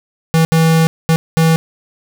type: tone bursts at uneven times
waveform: square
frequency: 162.4 Hz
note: E3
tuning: 26 cents flat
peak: -9 dBFS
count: 4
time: 0.34-0.45 / 0.52-0.87 / 1.09-1.16 / 1.37-1.56 s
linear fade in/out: 0 ms
effects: none